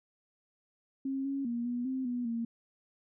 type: tone with pitch steps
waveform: sine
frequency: 269.4 / 275.2 / 236.7 / 243 / 261.5 / 244.5 / 231.4 Hz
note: C#4 / C#4 / A#3 / B3 / C4 / B3 / A#3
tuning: -49 / -12 / +27 / -28 / -1 / -17 / -13 cents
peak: -31 dBFS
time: 1.05-2.45 s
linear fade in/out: 5 ms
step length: 200 ms
effects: none